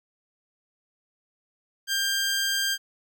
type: tone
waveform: 15% pulse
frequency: 1592 Hz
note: G6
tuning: 26 cents sharp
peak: -17 dBFS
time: 1.87-2.78 s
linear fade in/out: 50 ms
effects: none